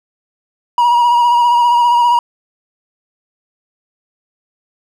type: tone with vibrato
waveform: triangle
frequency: 958 Hz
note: A#5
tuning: 47 cents sharp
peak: -6 dBFS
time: 0.78-2.19 s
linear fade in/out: 2 ms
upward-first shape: sine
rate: 15 Hz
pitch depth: 31 cents each way
effects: none